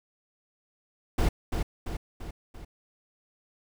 brown noise with echo, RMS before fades -23 dBFS, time 1.18-1.29 s, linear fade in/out 5 ms, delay 340 ms, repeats 4, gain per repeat -5 dB, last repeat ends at 2.65 s, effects none

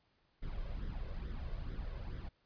brown noise with flanger, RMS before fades -41 dBFS, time 0.42-2.29 s, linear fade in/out 10 ms, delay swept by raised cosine 0.56 to 1.96 ms, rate 2.3 Hz, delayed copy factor +0.6, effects pink hiss -75 dBFS RMS until 2.45 s + resampled to 11025 Hz

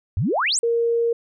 sine exponential sweep, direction up, 79.7 to 8800 Hz, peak -18 dBFS, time 0.17-0.59 s, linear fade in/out 0 ms
sine tone, 466.2 Hz, A#4, in tune, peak -17 dBFS, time 0.63-1.13 s, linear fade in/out 5 ms
effects none

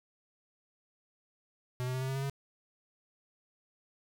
square tone with pitch steps, 125.5 / 127.55 / 129.63 / 131.74 / 133.89 / 136.07 / 138.29 Hz, B2 / C3 / C3 / C3 / C3 / C#3 / C#3, +28 / -44 / -16 / +12 / +40 / -32 / -4 cents, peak -33 dBFS, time 1.8-2.297 s, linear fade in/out 0 ms, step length 71 ms, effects none

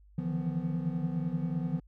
triangle tone cluster, 150.1 / 155.9 / 162.9 / 173.1 / 249.6 Hz, D3 / D#3 / E3 / F3 / B3, +38 / +4 / -20 / -15 / +19 cents, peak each -35 / -40 / -34 / -31 / -36 dBFS, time 0.18-1.8 s, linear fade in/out 5 ms, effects added 50 Hz sine -55 dBFS peak until 1.87 s

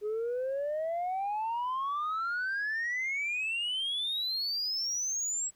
sine exponential sweep, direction up, 412.1 to 7800 Hz, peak -28 dBFS, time 0.01-5.51 s, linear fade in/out 50 ms, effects tanh soft clip ceiling -28 dBFS + pink hiss -68 dBFS RMS until 5.55 s

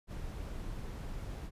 brown noise, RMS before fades -41 dBFS, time 0.07-1.51 s, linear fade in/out 50 ms, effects resampled to 32000 Hz

